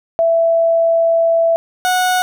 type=tone pair in turn; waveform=sine / 30% pulse; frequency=664 / 733.7 Hz; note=E5 / F#5; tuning=+12 / -15 cents; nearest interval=major second; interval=173 cents; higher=second; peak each=-10 dBFS; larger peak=neither; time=0.19-1.56 / 1.85-2.22 s; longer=first; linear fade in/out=0 ms; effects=none